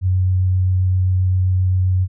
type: tone with vibrato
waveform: sine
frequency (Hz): 92.5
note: F#2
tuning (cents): 0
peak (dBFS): -13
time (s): 0.01-2.08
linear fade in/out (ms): 50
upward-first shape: triangle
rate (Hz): 7.6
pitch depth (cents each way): 10
effects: none